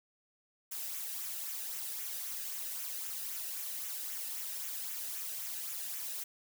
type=noise with flanger; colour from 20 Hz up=blue; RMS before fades=-40 dBFS; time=0.71-6.24 s; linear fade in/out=10 ms; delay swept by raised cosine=0.21 to 0.94 ms; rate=3.8 Hz; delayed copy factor=-0.5; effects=none